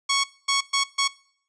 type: tone bursts at uneven times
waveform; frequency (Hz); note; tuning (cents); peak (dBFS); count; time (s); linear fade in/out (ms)
10% pulse; 1108.7; C#6; 0; -11; 4; 0.09-0.24 / 0.48-0.61 / 0.73-0.84 / 0.98-1.08; 10
effects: noise-tail reverb RT60 0.6 s tail -22 dB re dry + resampled to 22050 Hz